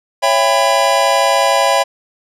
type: chord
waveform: square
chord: C# half-diminished seventh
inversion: none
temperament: just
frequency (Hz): 554.4 / 665.2 / 798.3 / 997.9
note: C#5 / E5 / G5 / B5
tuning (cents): 0 / +16 / +31 / +18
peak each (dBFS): -17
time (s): 0.22-1.84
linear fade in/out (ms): 20
effects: low-pass 10000 Hz 12 dB/octave